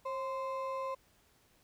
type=ring-modulated tone; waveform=triangle; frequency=786 Hz; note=G5; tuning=4 cents sharp; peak=-30 dBFS; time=0.05-0.95 s; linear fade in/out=10 ms; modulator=250 Hz; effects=pink hiss -68 dBFS RMS until 1.63 s